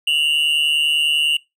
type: tone pair together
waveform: triangle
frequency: 2774 / 2924 Hz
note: F7 / F#7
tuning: -12 / -21 cents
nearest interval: minor second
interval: 91 cents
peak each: -16 dBFS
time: 0.07-1.37 s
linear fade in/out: 5 ms
effects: noise-tail reverb RT60 0.2 s tail -23 dB re dry